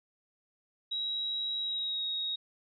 sine tone with pitch glide, 3853 to 3772 Hz, B7 to A#7, -44 to +20 cents, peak -31 dBFS, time 0.91-2.36 s, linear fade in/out 10 ms, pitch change -36 cents, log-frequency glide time 1.6-2.04 s, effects none

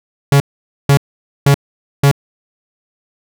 45% pulse tone bursts, 140.5 Hz, C#3, 24 cents sharp, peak -6 dBFS, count 4, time 0.32-2.114 s, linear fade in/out 2 ms, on 81 ms, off 490 ms, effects none

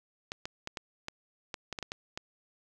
clicks, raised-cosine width 0.2 ms, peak -19 dBFS, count 11, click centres 0.319 / 0.455 / 0.674 / 0.772 / 1.084 / 1.542 / 1.727 / 1.788 / 1.827 / 1.919 / 2.175 s, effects none

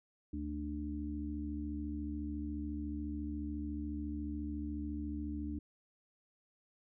harmonic tone, 74.1 Hz, D2, 16 cents sharp, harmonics 1 / 3 / 4, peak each -41 / -44 / -40 dBFS, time 0.33-5.59 s, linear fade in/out 5 ms, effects none

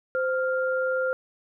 sine tone pair together, 518 / 1397.3 Hz, C5 / F6, -17 / 0 cents, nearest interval octave + perfect fourth, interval 1717 cents, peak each -24 / -28 dBFS, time 0.15-1.13 s, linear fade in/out 0 ms, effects none

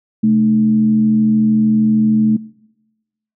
sine tone with frequency modulation, 217.4 Hz, A3, 21 cents flat, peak -9 dBFS, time 0.23-2.37 s, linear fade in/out 10 ms, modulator 86.9 Hz, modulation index 0.35, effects noise-tail reverb RT60 1.0 s tail -23 dB re dry

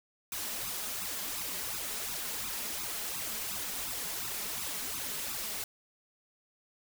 white noise with flanger, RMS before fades -37 dBFS, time 0.32-5.64 s, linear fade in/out 2 ms, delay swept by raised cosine 0.78 to 4.88 ms, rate 2.8 Hz, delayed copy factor +0.85, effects none

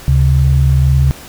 sine tone pair together, 71.78 / 133.9 Hz, D2 / C3, -39 / +40 cents, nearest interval major seventh, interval 1079 cents, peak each -10 dBFS, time 0.08-1.11 s, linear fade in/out 0 ms, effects pink hiss -34 dBFS RMS until 1.28 s

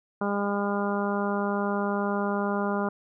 harmonic tone, 202.2 Hz, G#3, 46 cents flat, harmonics 1 / 2 / 3 / 4 / 5 / 6 / 7, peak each -28 / -31 / -33 / -34 / -35 / -36 / -36 dBFS, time 0.21-2.89 s, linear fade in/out 5 ms, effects none

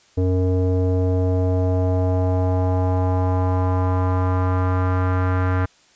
square tone with low-pass filter sweep, 92 Hz, F#2, 9 cents flat, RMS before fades -19 dBFS, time 0.17-5.66 s, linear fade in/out 10 ms, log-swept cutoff 440 to 1500 Hz, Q 2.5, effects white hiss -55 dBFS RMS until 5.95 s + resampled to 16000 Hz

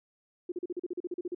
sine tone bursts, 354.6 Hz, F4, 26 cents sharp, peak -31 dBFS, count 13, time 0.49-1.348 s, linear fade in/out 5 ms, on 30 ms, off 39 ms, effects none

